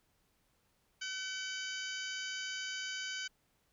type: harmonic tone with a mistuned harmonic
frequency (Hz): 759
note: F#5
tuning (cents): +44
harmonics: 2 / 3 / 4 / 5 / 6 / 7 / 8 / 9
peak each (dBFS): -42 / -47 / -43 / -55 / -47 / -55 / -49 / -51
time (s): 1.01-3.28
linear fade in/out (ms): 10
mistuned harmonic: 6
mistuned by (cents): +38
effects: pink hiss -75 dBFS RMS until 3.72 s